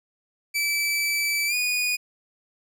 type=tone with pitch glide; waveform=sawtooth; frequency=2313 to 2465 Hz; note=D7 to D#7; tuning=-27 to -17 cents; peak=-19 dBFS; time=0.54-1.97 s; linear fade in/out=20 ms; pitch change=+110 cents; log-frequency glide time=1.47-1.55 s; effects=none